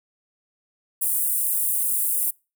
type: high-pass noise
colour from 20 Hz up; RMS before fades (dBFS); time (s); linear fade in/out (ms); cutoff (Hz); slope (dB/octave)
pink; -23; 1.01-2.31; 10; 9000; 48
effects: noise-tail reverb RT60 0.3 s tail -26 dB re dry